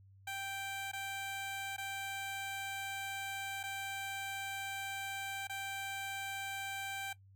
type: tone with dropouts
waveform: 15% pulse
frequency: 784 Hz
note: G5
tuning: in tune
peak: -33 dBFS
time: 0.27-7.13 s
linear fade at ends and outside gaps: 5 ms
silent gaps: 0.916-0.932 / 1.765-1.78 / 3.631-3.636 / 5.472-5.495 s
effects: noise-tail reverb RT60 0.1 s tail -17 dB re dry + added 97 Hz sine -58 dBFS peak until 7.35 s